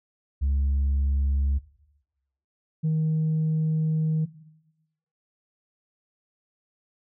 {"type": "tone pair in turn", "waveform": "sine", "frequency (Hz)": [69.3, 157.29], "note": ["C#2", "D#3"], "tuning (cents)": [0, 19], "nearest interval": "octave + major second", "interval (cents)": 1419, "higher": "second", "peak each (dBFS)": -19, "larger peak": "neither", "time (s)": [[0.41, 1.59], [2.83, 4.26]], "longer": "second", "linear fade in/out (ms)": 20, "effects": ["noise-tail reverb RT60 0.9 s tail -17 dB re dry", "tanh soft clip ceiling -19 dBFS"]}